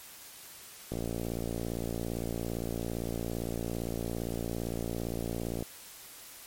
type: click train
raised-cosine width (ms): 2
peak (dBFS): -21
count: 272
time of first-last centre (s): 0.92-5.625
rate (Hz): 57.6
effects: white hiss -49 dBFS RMS until 6.46 s + MP3 64 kbps